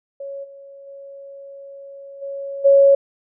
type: tone with level steps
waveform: sine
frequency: 554.4 Hz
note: C#5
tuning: in tune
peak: -28 / -38 / -35 / -26 / -8 dBFS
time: 0.2-2.95 s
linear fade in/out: 5 ms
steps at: 0.43 / 0.86 / 2.21 / 2.64 s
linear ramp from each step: 20 ms
effects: none